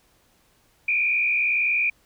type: tone with frequency modulation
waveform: sine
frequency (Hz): 2408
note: D7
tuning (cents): +43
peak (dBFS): -19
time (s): 0.88-1.9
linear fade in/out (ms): 5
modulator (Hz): 61.7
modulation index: 1.4
effects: pink hiss -62 dBFS RMS until 2.05 s